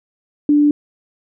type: tone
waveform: sine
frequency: 293.7 Hz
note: D4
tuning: in tune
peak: -9 dBFS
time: 0.49-0.71 s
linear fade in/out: 2 ms
effects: none